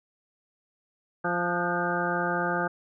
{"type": "harmonic tone with a mistuned harmonic", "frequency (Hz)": 174.61, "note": "F3", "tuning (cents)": 0, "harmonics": [1, 2, 3, 4, 5, 7, 8, 9], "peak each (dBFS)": [-33, -33, -33, -33, -33, -33, -33, -33], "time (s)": [1.24, 2.68], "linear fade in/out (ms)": 10, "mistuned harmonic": 8, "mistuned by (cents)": 62, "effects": []}